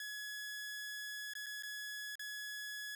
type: tone with dropouts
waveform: sawtooth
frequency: 1690 Hz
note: G#6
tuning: 30 cents sharp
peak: -39 dBFS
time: 0-2.95 s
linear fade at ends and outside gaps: 2 ms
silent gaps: 1.336-1.352 / 1.461-1.465 / 1.625-1.633 / 2.155-2.194 s
effects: none